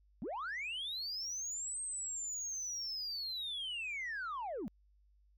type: linear two-way sweep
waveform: sine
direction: up then down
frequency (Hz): 173.9 to 8410 to 173.9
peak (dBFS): -36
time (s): 0.22-4.68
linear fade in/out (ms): 0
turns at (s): 1.81
effects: tanh soft clip ceiling -36 dBFS + added 50 Hz sine -65 dBFS peak until 5.37 s